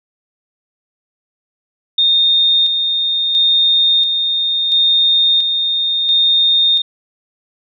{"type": "tone with tremolo", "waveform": "sine", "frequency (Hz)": 3664, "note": "A#7", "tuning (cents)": -31, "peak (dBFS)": -9, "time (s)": [1.98, 6.82], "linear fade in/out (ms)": 5, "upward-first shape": "square", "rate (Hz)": 0.73, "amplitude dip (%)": 40, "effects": []}